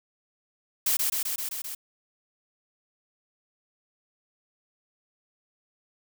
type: noise with echo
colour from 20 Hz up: blue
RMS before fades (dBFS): -24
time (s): 0.86-0.97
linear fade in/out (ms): 5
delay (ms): 130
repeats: 6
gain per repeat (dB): -2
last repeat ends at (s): 1.75
effects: none